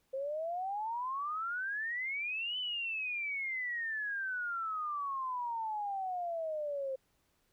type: exponential two-way sweep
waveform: sine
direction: up then down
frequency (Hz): 523 to 3040 to 523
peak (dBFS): -34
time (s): 0.13-6.96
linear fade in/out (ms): 10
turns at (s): 2.58
effects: pink hiss -75 dBFS RMS until 7.52 s